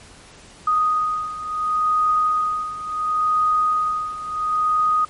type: beating tone pair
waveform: sine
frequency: 1244.5 / 1245.21 Hz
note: D#6 / D#6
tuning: 0 / +1 cents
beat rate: 0.71 Hz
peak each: -19 / -23 dBFS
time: 0.67-5.05 s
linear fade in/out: 5 ms
effects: pink hiss -45 dBFS RMS until 5.09 s + MP3 48 kbps